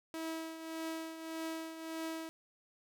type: tone with tremolo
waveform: sawtooth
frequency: 323.5 Hz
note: E4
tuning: 32 cents flat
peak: -33 dBFS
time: 0.14-2.29 s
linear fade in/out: 0 ms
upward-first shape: triangle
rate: 1.7 Hz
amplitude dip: 65%
effects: none